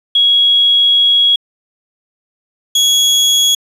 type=tone pair in turn; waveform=sine / 30% pulse; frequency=3322 / 3338 Hz; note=G#7 / G#7; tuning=0 / +8 cents; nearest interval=unison; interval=8 cents; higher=second; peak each=-7 / -6 dBFS; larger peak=second; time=0.15-1.36 / 2.75-3.55 s; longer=first; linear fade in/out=5 ms; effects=resampled to 32000 Hz + 7-bit